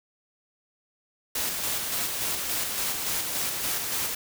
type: noise with tremolo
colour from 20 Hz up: white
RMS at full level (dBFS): -28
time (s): 1.35-4.15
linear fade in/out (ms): 5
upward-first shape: square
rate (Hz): 3.5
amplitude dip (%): 30
effects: none